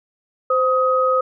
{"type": "tone pair together", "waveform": "sine", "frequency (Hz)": [518, 1259.4], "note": ["C5", "D#6"], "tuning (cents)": [-17, 21], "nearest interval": "octave + minor third", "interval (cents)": 1538, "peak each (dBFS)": -17, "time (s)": [0.5, 1.21], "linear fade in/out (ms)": 5, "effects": []}